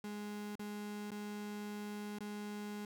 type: tone with dropouts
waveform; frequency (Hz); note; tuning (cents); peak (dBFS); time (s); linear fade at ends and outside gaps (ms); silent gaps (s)
35% pulse; 207.7; G#3; 0; -40; 0.04-2.85; 2; 0.555-0.594 / 1.106-1.116 / 2.187-2.206
effects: none